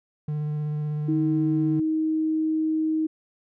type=tone with vibrato; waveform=triangle; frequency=150 Hz; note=D3; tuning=37 cents sharp; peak=-23 dBFS; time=0.28-1.8 s; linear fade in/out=5 ms; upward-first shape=square; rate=16 Hz; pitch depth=10 cents each way
type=tone; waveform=sine; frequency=314.9 Hz; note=D#4; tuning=21 cents sharp; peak=-21 dBFS; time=1.08-3.07 s; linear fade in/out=10 ms
effects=none